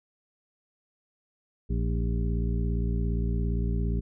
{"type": "harmonic tone with a mistuned harmonic", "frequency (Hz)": 57.4, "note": "A#1", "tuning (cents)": -26, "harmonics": [1, 2, 3, 4, 5, 7], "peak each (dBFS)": [-26, -32, -33, -37, -42, -40], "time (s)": [1.69, 4.01], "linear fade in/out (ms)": 20, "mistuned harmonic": 5, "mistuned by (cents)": 110, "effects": []}